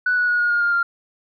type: tone with pitch steps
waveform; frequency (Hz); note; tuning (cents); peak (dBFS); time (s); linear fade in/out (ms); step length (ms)
sine; 1483 / 1467.7 / 1452.5 / 1437.5 / 1422.6 / 1407.9 / 1393.3; F#6 / F#6 / F#6 / F6 / F6 / F6 / F6; +4 / -14 / -32 / +50 / +32 / +14 / -4; -15; 0.06-0.83; 5; 110
effects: tanh soft clip ceiling -11 dBFS